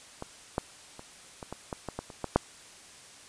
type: clicks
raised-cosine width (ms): 1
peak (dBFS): -22 / -13 / -29 / -25 / -22 / -19 / -20 / -19 / -29 / -17 / -6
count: 11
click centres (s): 0.224 / 0.581 / 0.994 / 1.428 / 1.526 / 1.728 / 1.887 / 1.99 / 2.102 / 2.243 / 2.36
effects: white hiss -51 dBFS RMS until 3.28 s + resampled to 22050 Hz